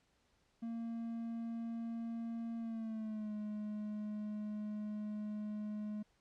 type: tone with pitch glide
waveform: triangle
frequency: 230 to 210.9 Hz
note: A#3 to G#3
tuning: -23 to +27 cents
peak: -37 dBFS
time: 0.62-6.03 s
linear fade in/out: 10 ms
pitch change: -150 cents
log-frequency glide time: 2.58-3.33 s
effects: pink hiss -75 dBFS RMS until 6.2 s + low-pass 7000 Hz 12 dB/octave